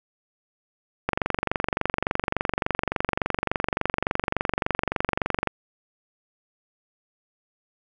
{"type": "click train", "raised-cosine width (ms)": 0.5, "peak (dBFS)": -7, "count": 104, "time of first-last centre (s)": [1.09, 5.473], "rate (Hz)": 23.5, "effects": []}